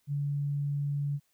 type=tone; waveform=sine; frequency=143.3 Hz; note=D3; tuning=42 cents flat; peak=-28 dBFS; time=0.07-1.2 s; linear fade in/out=50 ms; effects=white hiss -73 dBFS RMS until 1.33 s